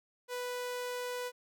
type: tone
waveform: sawtooth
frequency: 493.9 Hz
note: B4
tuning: in tune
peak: -32 dBFS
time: 0.28-1.32 s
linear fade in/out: 50 ms
effects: none